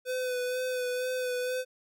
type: tone with vibrato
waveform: square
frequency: 503 Hz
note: B4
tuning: 32 cents sharp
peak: -30 dBFS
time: 0.05-1.65 s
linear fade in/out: 50 ms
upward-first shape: sine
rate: 2.1 Hz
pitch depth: 24 cents each way
effects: none